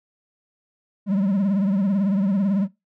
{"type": "tone with vibrato", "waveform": "triangle", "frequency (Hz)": 196, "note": "G3", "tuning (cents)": 0, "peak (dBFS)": -16, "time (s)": [1.06, 2.68], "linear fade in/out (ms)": 50, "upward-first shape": "triangle", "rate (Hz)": 18, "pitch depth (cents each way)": 140, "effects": ["noise-tail reverb RT60 0.2 s tail -20 dB re dry"]}